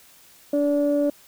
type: tone pair together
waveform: sine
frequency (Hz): 289.6 / 578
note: D4 / D5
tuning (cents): -24 / -28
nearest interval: octave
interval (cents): 1196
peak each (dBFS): -20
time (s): 0.53-1.1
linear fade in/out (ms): 5
effects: tanh soft clip ceiling -12 dBFS + white hiss -52 dBFS RMS until 1.27 s